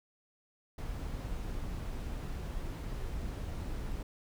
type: noise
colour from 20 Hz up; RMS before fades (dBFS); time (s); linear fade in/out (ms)
brown; -38; 0.78-4.03; 5
effects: none